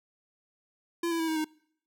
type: tone with pitch steps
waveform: square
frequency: 340 / 332.4 / 325 / 317.8 / 310.7 Hz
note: F4 / E4 / E4 / D#4 / D#4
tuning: -46 / +15 / -24 / +37 / -2 cents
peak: -28 dBFS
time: 1.03-1.445 s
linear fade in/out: 5 ms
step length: 83 ms
effects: noise-tail reverb RT60 0.7 s tail -26 dB re dry